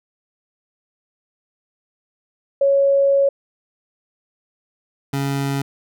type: tone pair in turn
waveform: sine / 25% pulse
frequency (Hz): 554.4 / 138.6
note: C#5 / C#3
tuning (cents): 0 / 0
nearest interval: 2 octaves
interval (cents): 2400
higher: first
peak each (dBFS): -12 / -16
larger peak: first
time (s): 2.61-3.29 / 5.13-5.62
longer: first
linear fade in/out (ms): 5
effects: none

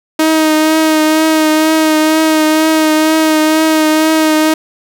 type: tone with vibrato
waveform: sawtooth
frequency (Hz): 313.5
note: D#4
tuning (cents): +13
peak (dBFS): -4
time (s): 0.19-4.54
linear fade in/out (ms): 5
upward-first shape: triangle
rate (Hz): 2.1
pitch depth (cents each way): 26
effects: none

